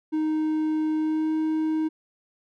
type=tone with pitch glide; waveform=triangle; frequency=311.1 to 314.2 Hz; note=D#4 to D#4; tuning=0 to +17 cents; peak=-20 dBFS; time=0.12-1.89 s; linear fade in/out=20 ms; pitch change=+17 cents; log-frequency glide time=0.96-1.33 s; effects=none